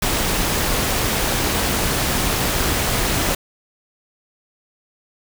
pink noise with amplitude modulation, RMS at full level -18 dBFS, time 0.02-3.35 s, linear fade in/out 5 ms, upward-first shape sine, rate 218 Hz, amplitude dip 40%, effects none

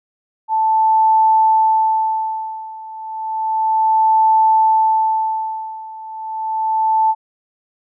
sine tone with tremolo, 880 Hz, A5, in tune, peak -9 dBFS, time 0.48-7.15 s, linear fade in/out 50 ms, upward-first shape sine, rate 0.32 Hz, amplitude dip 90%, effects none

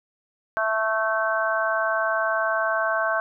harmonic tone, 220 Hz, A3, in tune, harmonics 3 / 4 / 5 / 6 / 7, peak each -25 / -33 / -27 / -32 / -25 dBFS, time 0.57-3.2 s, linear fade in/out 0 ms, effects none

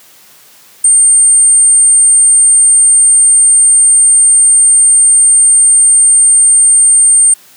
sine tone, 8740 Hz, C#9, 26 cents flat, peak -3 dBFS, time 0.84-7.34 s, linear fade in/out 5 ms, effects white hiss -41 dBFS RMS until 7.56 s + high-pass 100 Hz 12 dB/octave

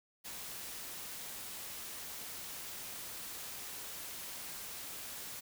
white noise, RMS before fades -45 dBFS, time 0.24-5.41 s, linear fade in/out 20 ms, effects none

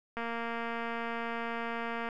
click train, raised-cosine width 0.5 ms, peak -22 dBFS, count 446, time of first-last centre 0.17-2.088 s, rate 232 Hz, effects none

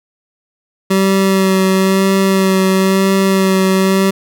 25% pulse tone with vibrato, 191.5 Hz, G3, 40 cents flat, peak -6 dBFS, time 0.9-4.11 s, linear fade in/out 10 ms, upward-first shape sine, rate 1 Hz, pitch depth 18 cents each way, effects none

